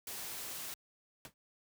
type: noise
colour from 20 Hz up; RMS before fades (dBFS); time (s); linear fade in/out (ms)
white; -43; 0.07-0.74; 2
type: noise with exponential decay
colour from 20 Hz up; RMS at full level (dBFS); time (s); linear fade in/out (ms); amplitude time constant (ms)
pink; -43; 1.25-1.34; 1; 18
effects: high-pass 60 Hz 12 dB/octave